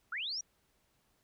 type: linear sweep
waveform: sine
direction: up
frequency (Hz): 1281 to 5920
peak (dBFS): -35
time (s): 0.12-0.41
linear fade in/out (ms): 5
effects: pink hiss -74 dBFS RMS until 1.23 s